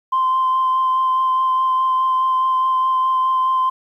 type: tone with vibrato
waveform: sine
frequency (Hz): 1040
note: C6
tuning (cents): -11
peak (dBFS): -13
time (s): 0.12-3.7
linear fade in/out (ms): 10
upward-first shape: sine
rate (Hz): 4.8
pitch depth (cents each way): 11
effects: tanh soft clip ceiling -11 dBFS + 9-bit